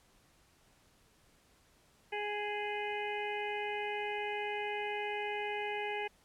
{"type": "harmonic tone with a mistuned harmonic", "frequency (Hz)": 415.3, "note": "G#4", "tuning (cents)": 0, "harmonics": [1, 2, 4, 5, 6, 7], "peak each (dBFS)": [-39, -39, -45, -43, -43, -48], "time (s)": [2.12, 6.08], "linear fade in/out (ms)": 10, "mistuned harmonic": 7, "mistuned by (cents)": 29, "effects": ["pink hiss -67 dBFS RMS until 6.24 s", "low-pass 12000 Hz 12 dB/octave"]}